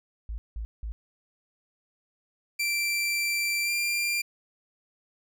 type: tone bursts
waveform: sine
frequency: 55 Hz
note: A1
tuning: in tune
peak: -31 dBFS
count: 3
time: 0.29-0.92 s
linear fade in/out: 0 ms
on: 90 ms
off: 180 ms
type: tone with pitch glide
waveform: sawtooth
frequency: 2349 to 2383 Hz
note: D7 to D7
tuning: 0 to +25 cents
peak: -22 dBFS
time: 2.59-4.22 s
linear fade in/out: 10 ms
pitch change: +25 cents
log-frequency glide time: 3.64-3.71 s
effects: none